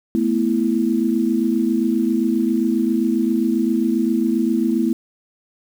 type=chord; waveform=sine; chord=A suspended second; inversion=none; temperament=equal with one note detuned; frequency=219.4 / 246.9 / 329.6 Hz; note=A3 / B3 / E4; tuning=-5 / 0 / 0 cents; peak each=-20 dBFS; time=0.15-4.93 s; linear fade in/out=0 ms; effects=7-bit